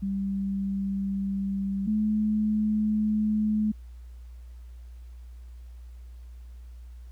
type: tone pair in turn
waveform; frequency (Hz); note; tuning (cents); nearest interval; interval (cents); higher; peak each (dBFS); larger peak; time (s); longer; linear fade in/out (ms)
sine; 196 / 213.6; G3 / G#3; 0 / +49; minor second; 149; second; -26 / -22; second; 0.02-1.87 / 1.87-3.72; neither; 10
effects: added 60 Hz sine -41 dBFS peak until 7.11 s + pink hiss -66 dBFS RMS until 7.11 s